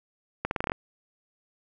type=accelerating click train; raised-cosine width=0.5 ms; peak=-12 dBFS; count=8; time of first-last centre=0.45-0.719 s; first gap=61 ms; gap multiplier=0.84; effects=none